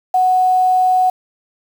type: tone with quantisation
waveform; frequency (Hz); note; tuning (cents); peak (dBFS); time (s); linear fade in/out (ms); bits
sine; 740; F#5; 0; -10; 0.14-1.1; 5; 6
effects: none